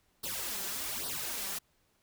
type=noise with flanger; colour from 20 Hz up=white; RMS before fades=-37 dBFS; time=0.23-1.59 s; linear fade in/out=10 ms; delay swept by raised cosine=0.21 to 5.21 ms; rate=1.2 Hz; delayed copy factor=+0.8; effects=pink hiss -72 dBFS RMS until 2.02 s